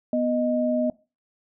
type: tone pair together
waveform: sine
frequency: 246.4 / 620.9 Hz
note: B3 / D#5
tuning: -4 / -4 cents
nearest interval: octave + major third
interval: 1600 cents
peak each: -23 dBFS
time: 0.13-0.9 s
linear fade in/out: 2 ms
effects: noise-tail reverb RT60 0.3 s tail -21 dB re dry